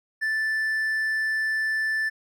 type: tone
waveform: triangle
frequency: 1760 Hz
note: A6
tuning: in tune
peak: -21 dBFS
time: 0.21-2.1 s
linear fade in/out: 20 ms
effects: none